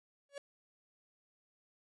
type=tone with exponential growth; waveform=45% pulse; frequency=564 Hz; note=C#5; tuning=30 cents sharp; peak=-39 dBFS; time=0.29-0.38 s; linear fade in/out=2 ms; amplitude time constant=18 ms; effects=resampled to 24000 Hz